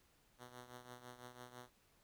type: tone with tremolo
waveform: 5% pulse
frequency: 123.47 Hz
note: B2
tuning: in tune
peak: -39 dBFS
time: 0.38-1.7 s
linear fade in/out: 50 ms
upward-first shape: triangle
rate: 6 Hz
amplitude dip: 75%
effects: pink hiss -73 dBFS RMS until 2.03 s